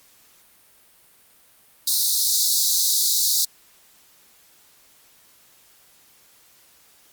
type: high-pass noise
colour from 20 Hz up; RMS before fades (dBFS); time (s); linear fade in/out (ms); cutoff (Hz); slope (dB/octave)
pink; -20; 1.87-3.45; 5; 3800; 96
effects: white hiss -55 dBFS RMS until 7.12 s + Opus 48 kbps